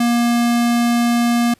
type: tone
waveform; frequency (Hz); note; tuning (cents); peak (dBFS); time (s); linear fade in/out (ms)
square; 237.2; A#3; +30; -14; 0-1.54; 5
effects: pink hiss -55 dBFS RMS until 1.59 s + resampled to 32000 Hz